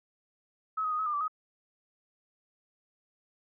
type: tone with pitch steps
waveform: sine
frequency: 1286 / 1256 / 1236 / 1282 / 1204 / 1162 / 1259 Hz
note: E6 / D#6 / D#6 / E6 / D6 / D6 / D#6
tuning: -43 / +16 / -12 / -49 / +43 / -19 / +20 cents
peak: -28 dBFS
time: 0.77-1.281 s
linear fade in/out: 10 ms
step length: 73 ms
effects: none